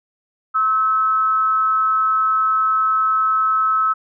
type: tone with amplitude modulation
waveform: sine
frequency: 1295 Hz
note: E6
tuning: 31 cents flat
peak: -12 dBFS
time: 0.54-3.94 s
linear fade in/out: 20 ms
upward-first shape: sine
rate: 220 Hz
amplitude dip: 45%
effects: none